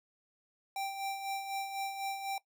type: tone with tremolo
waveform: square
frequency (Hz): 784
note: G5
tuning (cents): 0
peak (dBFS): -34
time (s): 0.76-2.38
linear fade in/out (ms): 2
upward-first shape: sine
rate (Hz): 4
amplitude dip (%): 55
effects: noise-tail reverb RT60 0.1 s tail -18 dB re dry